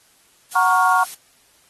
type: noise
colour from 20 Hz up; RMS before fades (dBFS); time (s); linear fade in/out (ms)
blue; -32; 0.51-1.15; 10
type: chord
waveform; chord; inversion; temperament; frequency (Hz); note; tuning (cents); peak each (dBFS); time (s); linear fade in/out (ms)
sine; Gb major seventh; none; equal with one note detuned; 740 / 932.3 / 1108.7 / 1411.5; Gb5 / Bb5 / Db6 / F6; 0 / 0 / 0 / +18; -19 / -20 / -17 / -20; 0.55-1.04; 10
effects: white hiss -56 dBFS RMS until 1.69 s + AAC 32 kbps